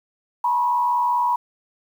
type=tone with frequency modulation; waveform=sine; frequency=970 Hz; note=B5; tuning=31 cents flat; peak=-17 dBFS; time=0.44-1.36 s; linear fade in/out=5 ms; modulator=84.7 Hz; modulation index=0.66; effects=8-bit